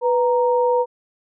sine tone pair together, 493.9 / 932.4 Hz, B4 / A#5, 0 / 0 cents, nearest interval major seventh, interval 1100 cents, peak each -16 / -20 dBFS, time 0.01-0.86 s, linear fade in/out 50 ms, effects none

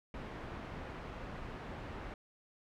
pink low-pass noise, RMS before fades -45 dBFS, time 0.14-2.14 s, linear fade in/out 2 ms, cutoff 1900 Hz, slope 12 dB/octave, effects none

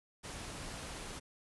pink low-pass noise, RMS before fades -45 dBFS, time 0.23-1.2 s, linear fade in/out 20 ms, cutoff 11000 Hz, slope 96 dB/octave, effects none

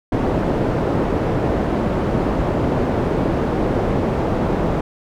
white low-pass noise, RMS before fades -19 dBFS, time 0.12-4.81 s, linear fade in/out 5 ms, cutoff 470 Hz, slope 12 dB/octave, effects none

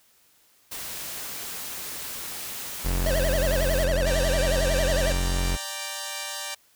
white noise, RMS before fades -35 dBFS, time 0.71-3.85 s, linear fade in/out 10 ms
40% pulse tone, 44.8 Hz, F1, 45 cents sharp, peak -22 dBFS, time 2.84-5.57 s, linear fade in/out 20 ms
square tone with vibrato, 578 Hz, D5, 28 cents flat, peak -25 dBFS, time 3.06-5.12 s, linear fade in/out 0 ms, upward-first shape sine, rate 11 Hz, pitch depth 220 cents each way
5% pulse chord, G minor, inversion second, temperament equal, 587.3 / 784 / 932.3 Hz, D5 / G5 / Bb5, 0 / 0 / 0 cents, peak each -24 dBFS, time 4.06-6.55 s, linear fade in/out 10 ms
effects white hiss -61 dBFS RMS until 6.75 s

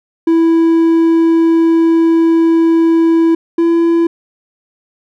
triangle tone pair in turn, 329.6 / 335.4 Hz, E4 / E4, 0 / +30 cents, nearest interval unison, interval 30 cents, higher second, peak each -5 / -6 dBFS, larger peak first, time 0.27-3.35 / 3.58-4.07 s, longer first, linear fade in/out 5 ms, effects none

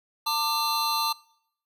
square tone cluster, 902 / 1185 / 4098 Hz, A5 / D6 / C8, +43 / +15 / -37 cents, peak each -29 dBFS, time 0.26-1.13 s, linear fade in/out 10 ms, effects noise-tail reverb RT60 0.7 s tail -23 dB re dry

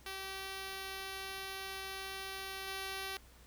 5% pulse tone with level steps, 385.8 Hz, G4, 28 cents flat, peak -30 / -28 dBFS, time 0.06-3.17 s, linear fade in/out 2 ms, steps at 2.67 s, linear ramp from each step 10 ms, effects added 60 Hz sine -59 dBFS peak until 3.46 s + pink hiss -62 dBFS RMS until 3.46 s

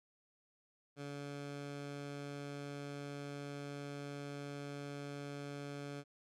15% pulse tone, 142.8 Hz, D3, 48 cents flat, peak -37 dBFS, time 0.96-6.04 s, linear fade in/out 50 ms, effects low-pass 8000 Hz 12 dB/octave

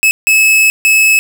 45% pulse tone bursts at uneven times, 2591 Hz, E7, 30 cents flat, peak -6 dBFS, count 3, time 0.03-0.11 / 0.27-0.7 / 0.85-1.19 s, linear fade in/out 0 ms, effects none

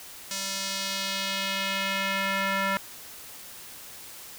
square tone with band-pass filter sweep, 194.8 Hz, G3, 11 cents flat, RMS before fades -29 dBFS, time 0.31-2.77 s, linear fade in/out 0 ms, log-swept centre 6200 to 1600 Hz, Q 1.3, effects white hiss -44 dBFS RMS until 4.38 s

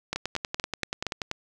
two click trains, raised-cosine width 0.2 ms, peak -12 / -11 dBFS, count 13 / 5, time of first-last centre 0.16-1.314 / 0.13-1.067 s, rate 10.4 / 4.27 Hz, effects none

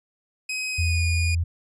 sawtooth tone with pitch glide, 2527 to 2448 Hz, D#7 to D#7, +26 to -29 cents, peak -23 dBFS, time 0.49-1.35 s, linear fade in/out 5 ms, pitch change -55 cents, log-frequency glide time 0.71-1.04 s
sine tone, 84.7 Hz, E2, 48 cents sharp, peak -20 dBFS, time 0.78-1.44 s, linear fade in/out 10 ms
effects resampled to 22050 Hz

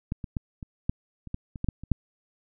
clicks, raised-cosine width 5 ms, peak -16 / -22 / -16 / -25 / -12 / -28 / -18 / -25 / -16 / -12 / -27 / -9 dBFS, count 12, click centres 0.121 / 0.242 / 0.368 / 0.628 / 0.895 / 1.273 / 1.344 / 1.558 / 1.644 / 1.687 / 1.836 / 1.917 s, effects none

